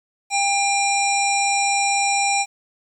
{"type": "harmonic tone", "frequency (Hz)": 798, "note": "G5", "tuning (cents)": 31, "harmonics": [1, 3, 5, 7, 9, 10], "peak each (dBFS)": [-20, -22, -30, -28, -27, -28], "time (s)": [0.3, 2.46], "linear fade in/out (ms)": 50, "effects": ["9-bit"]}